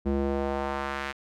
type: tone with band-pass filter sweep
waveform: square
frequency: 69.2 Hz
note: C#2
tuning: 2 cents flat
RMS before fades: -29 dBFS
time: 0.05-1.13 s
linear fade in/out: 20 ms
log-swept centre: 280 to 2000 Hz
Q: 1.2
effects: none